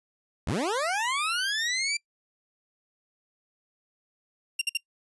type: linear sweep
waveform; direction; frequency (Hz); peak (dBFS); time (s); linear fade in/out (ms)
20% pulse; up; 51.91 to 2366; -21; 0.47-1.97; 5
type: tone bursts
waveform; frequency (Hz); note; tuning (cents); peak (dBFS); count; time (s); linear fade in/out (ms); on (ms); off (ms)
sawtooth; 2774; F7; -12; -20; 3; 4.59-4.773; 5; 25; 54
effects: noise-tail reverb RT60 0.1 s tail -24 dB re dry + resampled to 24000 Hz